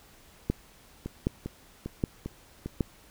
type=two click trains; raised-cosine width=3 ms; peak=-12 / -21 dBFS; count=4 / 5; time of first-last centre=0.5-2.808 / 1.06-2.66 s; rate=1.3 / 2.5 Hz; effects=pink hiss -56 dBFS RMS until 3.1 s